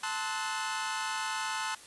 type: chord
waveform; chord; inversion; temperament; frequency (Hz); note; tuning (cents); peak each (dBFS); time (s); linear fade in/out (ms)
sawtooth; F# half-diminished seventh; first; equal with one note detuned; 880 / 1046.5 / 1290.6 / 1480; A5 / C6 / E6 / F#6; 0 / 0 / -37 / 0; -32 / -35 / -36 / -34; 0.03-1.75; 5
effects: white hiss -51 dBFS RMS until 1.86 s + resampled to 24000 Hz